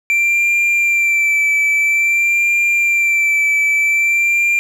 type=tone with vibrato; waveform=triangle; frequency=2349 Hz; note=D7; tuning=in tune; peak=-10 dBFS; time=0.1-4.59 s; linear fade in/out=0 ms; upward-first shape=sine; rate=0.5 Hz; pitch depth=28 cents each way; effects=none